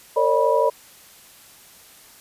sine tone cluster, 454.8 / 546 / 598 / 977 Hz, A#4 / C#5 / D5 / B5, -43 / -26 / +31 / -19 cents, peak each -21 dBFS, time 0.16-0.7 s, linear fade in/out 10 ms, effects white hiss -48 dBFS RMS until 2.2 s + resampled to 32000 Hz

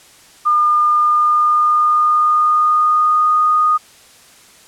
sine tone with pitch glide, 1209 to 1235.1 Hz, D6 to D#6, +50 to -13 cents, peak -10 dBFS, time 0.45-3.78 s, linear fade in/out 20 ms, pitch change +37 cents, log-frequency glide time 0.89-3.38 s, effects white hiss -45 dBFS RMS until 4.67 s + low-pass 10000 Hz 12 dB/octave

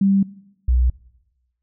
sine tone pair in turn, 196.1 / 61.77 Hz, G3 / B1, +1 / +1 cents, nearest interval octave + minor sixth, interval 2000 cents, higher first, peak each -13 dBFS, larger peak neither, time 0.01-0.23 / 0.68-0.9 s, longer neither, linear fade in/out 5 ms, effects noise-tail reverb RT60 1.0 s tail -21 dB re dry

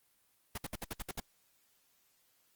pink noise bursts, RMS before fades -38 dBFS, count 8, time 0.55-1.201 s, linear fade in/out 5 ms, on 28 ms, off 61 ms, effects white hiss -72 dBFS RMS until 2.55 s + Opus 24 kbps

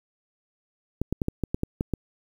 clicks, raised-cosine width 3 ms, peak -12 dBFS, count 9, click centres 1.016 / 1.126 / 1.218 / 1.284 / 1.437 / 1.545 / 1.634 / 1.809 / 1.937 s, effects 8-bit

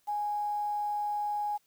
sine tone with quantisation, 830.6 Hz, G#5, in tune, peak -29 dBFS, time 0.07-1.58 s, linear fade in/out 20 ms, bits 9, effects white hiss -71 dBFS RMS until 1.66 s

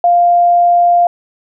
sine tone, 698.5 Hz, F5, in tune, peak -6 dBFS, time 0.04-1.07 s, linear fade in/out 2 ms, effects none

